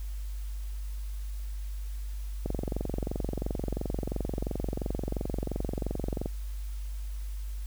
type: click train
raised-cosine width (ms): 2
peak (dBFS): -18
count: 88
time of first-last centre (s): 2.46-6.259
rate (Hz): 22.9
effects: added 50 Hz sine -33 dBFS peak until 7.66 s + white hiss -55 dBFS RMS until 7.66 s